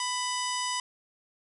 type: harmonic tone with a mistuned harmonic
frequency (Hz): 994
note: B5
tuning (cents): +11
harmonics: 1 / 2 / 3 / 4 / 5 / 6 / 7 / 8 / 9 / 10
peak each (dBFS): -32 / -38 / -36 / -44 / -37 / -39 / -46 / -40 / -51 / -44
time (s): 0-0.8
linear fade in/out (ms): 2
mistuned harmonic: 4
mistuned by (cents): -130
effects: none